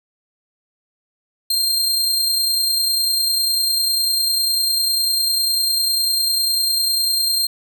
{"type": "tone with amplitude modulation", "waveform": "sawtooth", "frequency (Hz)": 4186, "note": "C8", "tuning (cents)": 0, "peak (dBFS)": -12, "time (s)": [1.5, 7.47], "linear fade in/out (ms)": 5, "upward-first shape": "sine", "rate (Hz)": 30, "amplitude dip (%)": 30, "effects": []}